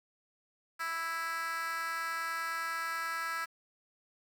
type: tone with high-pass filter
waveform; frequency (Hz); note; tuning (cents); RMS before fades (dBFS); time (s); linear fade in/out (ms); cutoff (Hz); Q
10% pulse; 329.6; E4; 0; -36; 0.79-3.46; 20; 1400; 3
effects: 9-bit